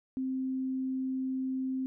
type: tone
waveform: sine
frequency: 261.6 Hz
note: C4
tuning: in tune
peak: -30 dBFS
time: 0.17-1.86 s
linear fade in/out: 0 ms
effects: none